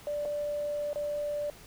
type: tone with dropouts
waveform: triangle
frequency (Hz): 587.3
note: D5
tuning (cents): 0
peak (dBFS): -26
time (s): 0.07-1.5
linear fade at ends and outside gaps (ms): 1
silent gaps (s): 0.252-0.256 / 0.931-0.958
effects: tanh soft clip ceiling -28 dBFS + pink hiss -52 dBFS RMS until 1.66 s